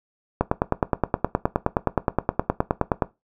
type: click train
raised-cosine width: 1 ms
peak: -4 dBFS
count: 26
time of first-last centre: 0.41-3.022 s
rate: 9.57 Hz
effects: noise-tail reverb RT60 0.2 s tail -17 dB re dry